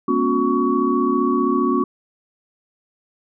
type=tone cluster; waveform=sine; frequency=211.2 / 243.6 / 278.8 / 362.4 / 1124 Hz; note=G#3 / B3 / C#4 / F#4 / C#6; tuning=+29 / -24 / +10 / -36 / +24 cents; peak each=-29 / -21 / -21 / -21 / -22 dBFS; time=0.08-1.84 s; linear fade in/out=5 ms; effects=none

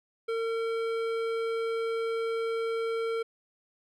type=tone with hard clipping; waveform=sine; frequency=455 Hz; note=A#4; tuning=42 cents flat; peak=-30 dBFS; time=0.28-3.23 s; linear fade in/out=10 ms; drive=13 dB; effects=none

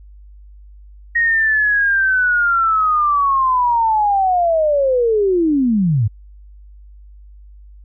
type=linear sweep; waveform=sine; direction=down; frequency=1880 to 96.1 Hz; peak=-12 dBFS; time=1.15-6.08 s; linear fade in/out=10 ms; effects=added 50 Hz sine -38 dBFS peak until 7.84 s

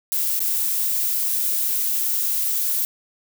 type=noise with dropouts; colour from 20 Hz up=violet; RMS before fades=-22 dBFS; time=0.12-2.85 s; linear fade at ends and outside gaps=0 ms; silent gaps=0.392-0.404 s; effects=none

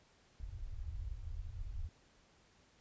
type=low-pass noise; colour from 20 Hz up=pink; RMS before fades=-43 dBFS; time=0.4-1.89 s; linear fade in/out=2 ms; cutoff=100 Hz; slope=48 dB/octave; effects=pink hiss -68 dBFS RMS until 2.8 s + resampled to 16000 Hz

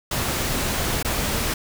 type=noise with dropouts; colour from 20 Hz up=pink; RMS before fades=-24 dBFS; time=0.11-1.54 s; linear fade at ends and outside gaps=5 ms; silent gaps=1.028-1.047 s; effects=none

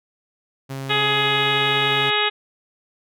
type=tone; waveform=sawtooth; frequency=135.2 Hz; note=C#3; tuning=43 cents flat; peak=-24 dBFS; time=0.69-2.11 s; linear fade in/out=20 ms
type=harmonic tone; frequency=419.3 Hz; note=G#4; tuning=17 cents sharp; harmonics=1 / 2 / 3 / 4 / 5 / 6 / 7 / 8 / 9; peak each=-26 / -26 / -26 / -26 / -26 / -26 / -26 / -26 / -26 dBFS; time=0.89-2.3 s; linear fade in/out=20 ms
effects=none

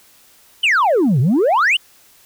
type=exponential two-way sweep; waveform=sine; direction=down then up; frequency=3136 to 116.54 to 3136 Hz; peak=-9 dBFS; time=0.63-1.77 s; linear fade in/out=10 ms; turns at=1.2 s; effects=tanh soft clip ceiling -10 dBFS + white hiss -50 dBFS RMS until 2.25 s

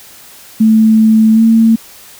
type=tone with pitch glide; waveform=sine; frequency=220 to 225.5 Hz; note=A3 to A3; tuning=0 to +43 cents; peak=-4 dBFS; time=0.6-1.76 s; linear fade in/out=10 ms; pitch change=+43 cents; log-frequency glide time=1.33-1.42 s; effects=white hiss -37 dBFS RMS until 2.19 s

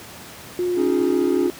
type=tone with vibrato; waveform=sine; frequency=356.2 Hz; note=F4; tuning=34 cents sharp; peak=-19 dBFS; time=0.59-1.5 s; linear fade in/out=0 ms; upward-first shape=sine; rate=4.3 Hz; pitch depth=10 cents each way
type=chord; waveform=triangle; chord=C# suspended second; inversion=none; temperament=equal; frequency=277.2 / 311.1 / 415.3 Hz; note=C#4 / D#4 / G#4; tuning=0 / 0 / 0 cents; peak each=-20 / -24 / -23 dBFS; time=0.75-1.51 s; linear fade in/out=50 ms
effects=pink hiss -39 dBFS RMS until 1.59 s + high-pass 100 Hz 12 dB/octave

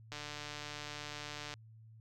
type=click train; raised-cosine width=0.2 ms; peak=-26 dBFS; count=211; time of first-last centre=0.12-1.539 s; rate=148 Hz; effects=added 111 Hz sine -54 dBFS peak until 2 s

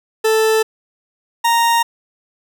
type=tone pair in turn; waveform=40% pulse; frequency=440 / 930.5 Hz; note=A4 / A#5; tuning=0 / -3 cents; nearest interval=octave + minor second; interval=1297 cents; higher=second; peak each=-11 dBFS; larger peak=neither; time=0.24-0.63 / 1.44-1.83 s; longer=neither; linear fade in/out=10 ms; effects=none

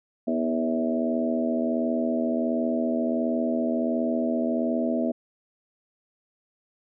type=harmonic tone with a mistuned harmonic; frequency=81.4 Hz; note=E2; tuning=21 cents flat; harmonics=3 / 4 / 5 / 6 / 7 / 8; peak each=-25 / -31 / -35 / -37 / -33 / -29 dBFS; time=0.27-5.12 s; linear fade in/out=10 ms; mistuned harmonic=4; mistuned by=-36 cents; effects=none

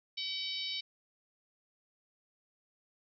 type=harmonic tone; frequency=761 Hz; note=F#5; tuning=48 cents sharp; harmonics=3 / 4 / 5 / 6 / 7; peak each=-44 / -41 / -39 / -42 / -44 dBFS; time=0.17-0.81 s; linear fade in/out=10 ms; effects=none

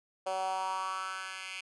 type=tone with high-pass filter sweep; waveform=10% pulse; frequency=188.8 Hz; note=F#3; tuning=35 cents sharp; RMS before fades=-36 dBFS; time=0.26-1.61 s; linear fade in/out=10 ms; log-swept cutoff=610 to 2300 Hz; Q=4.2; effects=resampled to 24000 Hz

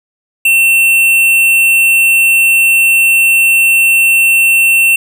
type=tone with tanh clipping; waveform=sine; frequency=2700 Hz; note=E7; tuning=41 cents sharp; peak=-7 dBFS; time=0.45-4.96 s; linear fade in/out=5 ms; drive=16 dB; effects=none

